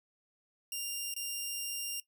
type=tone with dropouts; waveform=10% pulse; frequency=2794 Hz; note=F7; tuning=in tune; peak=-27 dBFS; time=0.72-2 s; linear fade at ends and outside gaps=2 ms; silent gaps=1.14-1.163 s; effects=noise-tail reverb RT60 0.1 s tail -17 dB re dry